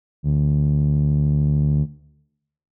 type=tone with low-pass filter; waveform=5% pulse; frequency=73.42 Hz; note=D2; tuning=in tune; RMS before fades=-18 dBFS; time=0.23-1.87 s; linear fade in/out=50 ms; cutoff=150 Hz; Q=3; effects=noise-tail reverb RT60 0.9 s tail -20 dB re dry